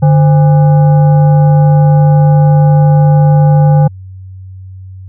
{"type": "tone with frequency modulation", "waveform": "sine", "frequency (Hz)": 148.1, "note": "D3", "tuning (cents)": 15, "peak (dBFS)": -3, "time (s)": [0.02, 3.88], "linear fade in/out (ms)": 10, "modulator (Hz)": 669, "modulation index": 0.43, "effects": ["added 94 Hz sine -26 dBFS peak until 5.08 s"]}